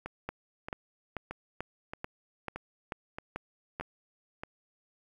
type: two click trains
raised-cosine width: 0.5 ms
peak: -20 / -23 dBFS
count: 9 / 8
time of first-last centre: 0.29-3.799 / 0.06-4.435 s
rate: 2.28 / 1.6 Hz
effects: 9-bit